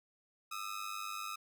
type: ring-modulated tone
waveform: sawtooth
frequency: 1271 Hz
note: D#6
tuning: 36 cents sharp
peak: -33 dBFS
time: 0.51-1.36 s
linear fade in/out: 10 ms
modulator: 50.1 Hz
effects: none